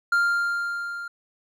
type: tone with level ramp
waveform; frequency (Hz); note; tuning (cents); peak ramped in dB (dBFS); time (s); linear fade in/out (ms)
triangle; 1396.9; F6; 0; -15 to -30; 0.12-1.08; 5
effects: none